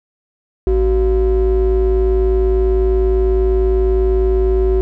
triangle ring-modulated tone, 160.8 Hz, E3, 43 cents flat, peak -6 dBFS, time 0.67-4.81 s, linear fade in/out 0 ms, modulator 215 Hz, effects none

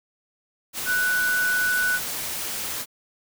sine tone in noise, 1484 Hz, F#6, 5 cents sharp, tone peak -20 dBFS, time 0.85-2 s, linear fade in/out 50 ms, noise white, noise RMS -30 dBFS, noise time 0.73-2.86 s, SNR +7 dB, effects none

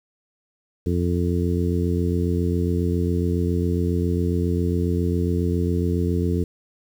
harmonic tone, 87.31 Hz, F2, in tune, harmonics 1 / 2 / 3 / 4 / 5, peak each -22 / -25 / -27 / -28 / -29 dBFS, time 0.86-6.44 s, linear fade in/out 5 ms, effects 8-bit

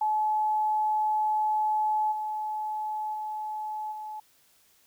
sine tone with level steps, 857 Hz, A5, 46 cents flat, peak -23 / -29 / -31 / -35 dBFS, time 0.01-4.2 s, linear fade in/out 5 ms, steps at 2.11 / 3.13 / 3.91 s, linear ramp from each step 20 ms, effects white hiss -63 dBFS RMS until 4.86 s

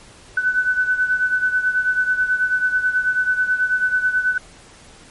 sine beating tone pair, 1500 / 1509.2 Hz, F#6 / F#6, +23 / +34 cents, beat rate 9.2 Hz, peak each -17 / -22 dBFS, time 0.37-4.38 s, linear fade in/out 5 ms, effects pink hiss -45 dBFS RMS until 5.1 s + MP3 48 kbps

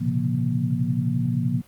sine tone cluster, 115.8 / 128 / 139 / 173.2 / 236 Hz, A#2 / C3 / C#3 / F3 / A#3, -11 / -38 / +5 / -14 / +22 cents, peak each -27 dBFS, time 0-1.62 s, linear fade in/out 20 ms, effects pink hiss -55 dBFS RMS until 1.67 s + Opus 48 kbps

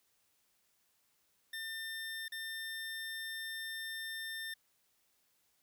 25% pulse tone with dropouts, 1800 Hz, A6, 39 cents sharp, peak -36 dBFS, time 1.53-4.54 s, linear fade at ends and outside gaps 5 ms, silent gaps 2.282-2.32 s, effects white hiss -75 dBFS RMS until 5.62 s

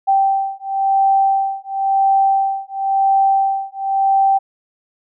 sine beating tone pair, 780 / 780.96 Hz, G5 / G5, -9 / -7 cents, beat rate 0.96 Hz, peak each -16 dBFS, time 0.07-4.39 s, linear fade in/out 20 ms, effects none

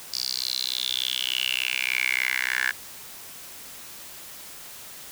10% pulse tone with high-pass filter sweep, 63.4 Hz, B1, 46 cents sharp, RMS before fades -27 dBFS, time 0.12-2.72 s, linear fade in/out 20 ms, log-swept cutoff 4900 to 1700 Hz, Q 8.1, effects white hiss -42 dBFS RMS until 5.11 s

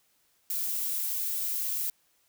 violet noise, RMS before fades -31 dBFS, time 0.5-1.9 s, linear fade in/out 2 ms, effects white hiss -69 dBFS RMS until 2.28 s

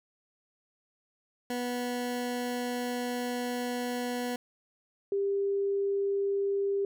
20% pulse / sine tone pair in turn, 245.2 / 397.5 Hz, B3 / G4, -12 / +24 cents, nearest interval minor sixth, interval 836 cents, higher second, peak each -26 dBFS, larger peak neither, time 1.5-4.36 / 5.12-6.85 s, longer first, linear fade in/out 2 ms, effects none

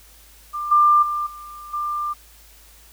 sine tone with level steps, 1192 Hz, D6, 25 cents sharp, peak -24 / -11 / -21 / -35 / -22 dBFS, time 0.53-2.14 s, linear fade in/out 20 ms, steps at 0.71 / 1.02 / 1.26 / 1.73 s, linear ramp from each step 10 ms, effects added 53 Hz sine -50 dBFS peak until 2.92 s + white hiss -50 dBFS RMS until 2.92 s

